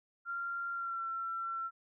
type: tone with pitch glide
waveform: sine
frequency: 1385 to 1351 Hz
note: F6 to E6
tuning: -15 to +42 cents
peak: -35 dBFS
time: 0.25-1.71 s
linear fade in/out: 50 ms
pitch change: -43 cents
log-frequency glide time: 0.73-1.02 s
effects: none